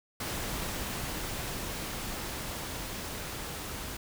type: noise with level ramp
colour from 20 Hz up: pink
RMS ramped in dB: -35 to -39 dBFS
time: 0.2-3.97 s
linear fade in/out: 5 ms
effects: none